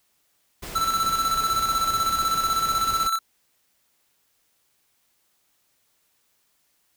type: noise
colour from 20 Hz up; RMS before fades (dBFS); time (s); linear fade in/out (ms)
pink; -36; 0.62-3.08; 10
type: tone with tremolo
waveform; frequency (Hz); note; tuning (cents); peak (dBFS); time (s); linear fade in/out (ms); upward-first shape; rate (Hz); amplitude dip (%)
square; 1330; E6; +15; -20; 0.75-3.19; 10; square; 16; 50
effects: white hiss -68 dBFS RMS until 6.96 s